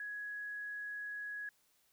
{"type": "tone", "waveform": "sine", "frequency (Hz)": 1672, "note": "G#6", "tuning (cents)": 11, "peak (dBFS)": -40, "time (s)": [0, 1.49], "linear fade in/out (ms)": 2, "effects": ["white hiss -73 dBFS RMS until 1.92 s"]}